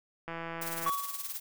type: click train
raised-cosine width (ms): 0.5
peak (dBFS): -24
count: 103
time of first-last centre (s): 0.28-0.894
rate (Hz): 166
type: noise with tremolo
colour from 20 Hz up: blue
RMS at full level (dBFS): -36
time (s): 0.61-1.4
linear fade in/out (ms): 10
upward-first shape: sine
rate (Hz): 19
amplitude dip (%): 65
type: tone with exponential decay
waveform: triangle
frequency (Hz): 1128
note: C#6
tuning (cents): +30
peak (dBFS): -23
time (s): 0.86-1.37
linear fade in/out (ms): 5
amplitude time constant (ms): 110
effects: none